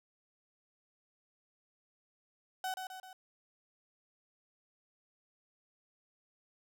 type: tone with echo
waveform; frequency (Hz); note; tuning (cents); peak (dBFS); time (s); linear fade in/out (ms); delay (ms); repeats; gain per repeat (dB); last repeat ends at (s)
35% pulse; 751; F#5; +26; -33; 2.64-2.74; 2; 130; 3; -5; 3.13
effects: none